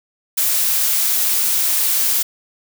blue noise, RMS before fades -17 dBFS, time 0.37-2.23 s, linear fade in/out 10 ms, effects none

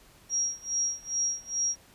sine tone with tremolo, 5650 Hz, F8, 19 cents sharp, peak -24 dBFS, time 0.29-1.76 s, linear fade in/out 50 ms, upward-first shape sine, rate 2.4 Hz, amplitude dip 95%, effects pink hiss -57 dBFS RMS until 1.94 s + resampled to 32000 Hz

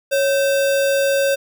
sine tone with sample-and-hold, 553 Hz, C#5, 4 cents flat, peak -14 dBFS, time 0.11-1.36 s, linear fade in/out 20 ms, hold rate 2100 Hz, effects none

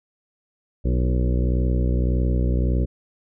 harmonic tone with a mistuned harmonic, 61.74 Hz, B1, in tune, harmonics 1 / 2 / 3 / 4 / 5 / 6 / 7 / 8 / 9, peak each -19 / -25 / -29 / -31 / -33 / -35 / -36 / -37 / -38 dBFS, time 0.84-2.86 s, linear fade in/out 20 ms, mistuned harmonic 5, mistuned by +32 cents, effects none

